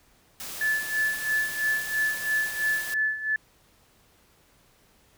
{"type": "noise", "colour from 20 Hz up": "white", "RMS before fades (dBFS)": -37, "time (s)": [0.4, 2.94], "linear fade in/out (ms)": 0}
{"type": "tone with tremolo", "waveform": "sine", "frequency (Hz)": 1736, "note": "A6", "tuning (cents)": -24, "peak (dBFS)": -21, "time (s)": [0.61, 3.36], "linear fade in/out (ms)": 2, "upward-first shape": "sine", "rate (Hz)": 3, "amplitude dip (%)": 75}
{"effects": ["pink hiss -61 dBFS RMS until 5.17 s"]}